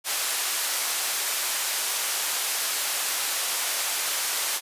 white band-pass noise, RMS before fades -27 dBFS, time 0.04-4.61 s, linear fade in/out 50 ms, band 620 to 13000 Hz, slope 12 dB/octave, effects resampled to 32000 Hz

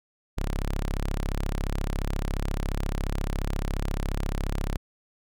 sawtooth tone, 34.3 Hz, C#1, 17 cents flat, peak -22 dBFS, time 0.37-4.77 s, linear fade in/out 10 ms, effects none

